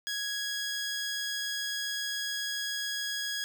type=tone; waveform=15% pulse; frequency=1661.2 Hz; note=G#6; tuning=in tune; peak=-25 dBFS; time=0.07-3.44 s; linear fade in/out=0 ms; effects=none